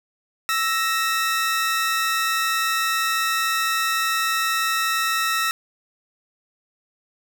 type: tone pair together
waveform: sawtooth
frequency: 1318.5 / 1870.6 Hz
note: E6 / A#6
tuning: 0 / +6 cents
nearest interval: tritone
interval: 606 cents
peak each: -18 / -21 dBFS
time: 0.49-5.51 s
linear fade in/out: 0 ms
effects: none